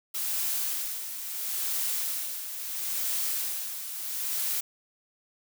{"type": "noise with tremolo", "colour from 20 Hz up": "blue", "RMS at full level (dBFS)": -29, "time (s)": [0.14, 4.61], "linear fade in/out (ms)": 10, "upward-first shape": "sine", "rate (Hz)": 0.74, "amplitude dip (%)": 60, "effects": []}